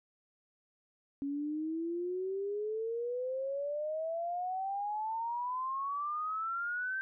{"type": "exponential sweep", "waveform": "sine", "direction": "up", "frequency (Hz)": [276.7, 1568], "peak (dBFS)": -33, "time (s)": [1.22, 7.01], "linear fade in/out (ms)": 0, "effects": []}